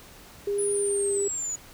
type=tone with pitch glide; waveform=sine; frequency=405 to 399.7 Hz; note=G#4 to G4; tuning=-43 to +34 cents; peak=-24 dBFS; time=0.47-1.28 s; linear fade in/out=5 ms; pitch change=-23 cents; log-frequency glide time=0.73-1.09 s
type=linear sweep; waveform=sine; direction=down; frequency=9956 to 6800 Hz; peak=-28 dBFS; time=0.58-1.56 s; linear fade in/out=10 ms
effects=pink hiss -49 dBFS RMS until 1.73 s